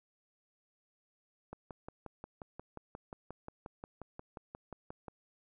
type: click train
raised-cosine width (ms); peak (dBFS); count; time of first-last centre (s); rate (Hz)
1; -30; 21; 1.53-5.082; 5.63
effects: none